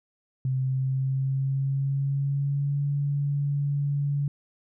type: tone with pitch glide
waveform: sine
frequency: 130.81 to 142.65 Hz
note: C3 to C#3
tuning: 0 to +50 cents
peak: -23 dBFS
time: 0.45-4.28 s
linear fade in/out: 2 ms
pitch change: +150 cents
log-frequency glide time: 0.58-2.83 s
effects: none